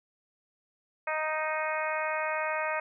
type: harmonic tone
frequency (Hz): 311.1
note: D#4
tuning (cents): 0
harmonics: 2 / 3 / 4 / 5 / 6 / 7 / 8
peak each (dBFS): -33 / -35 / -36 / -37 / -38 / -38 / -39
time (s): 1.07-2.8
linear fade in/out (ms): 5
effects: none